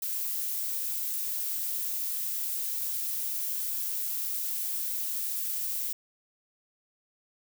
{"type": "noise", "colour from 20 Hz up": "violet", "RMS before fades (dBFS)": -32, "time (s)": [0.02, 5.93], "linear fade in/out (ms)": 5, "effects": []}